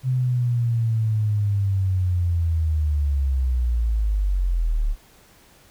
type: linear sweep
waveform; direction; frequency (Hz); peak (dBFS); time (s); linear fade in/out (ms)
sine; down; 130 to 35.06; -18; 0.03-4.96; 50
effects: pink hiss -53 dBFS RMS until 5.7 s